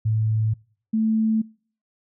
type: tone pair in turn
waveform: sine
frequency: 109.6 / 220.2 Hz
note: A2 / A3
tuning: -6 / +2 cents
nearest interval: octave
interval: 1208 cents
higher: second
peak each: -18 dBFS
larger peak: neither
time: 0.05-0.54 / 0.93-1.42 s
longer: neither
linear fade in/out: 10 ms
effects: noise-tail reverb RT60 0.5 s tail -26 dB re dry